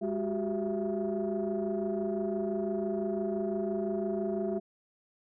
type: tone cluster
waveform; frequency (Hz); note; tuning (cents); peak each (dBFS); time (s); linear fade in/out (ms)
sine; 204.9 / 366 / 391.9 / 667; G#3 / F#4 / G4 / E5; -23 / -19 / 0 / +20; -33 / -33 / -34 / -35; 0.01-4.6; 20
effects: tanh soft clip ceiling -23 dBFS